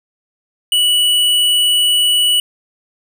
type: tone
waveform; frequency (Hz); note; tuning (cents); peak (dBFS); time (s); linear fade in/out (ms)
square; 2947; F#7; -8; -11; 0.72-2.4; 2
effects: none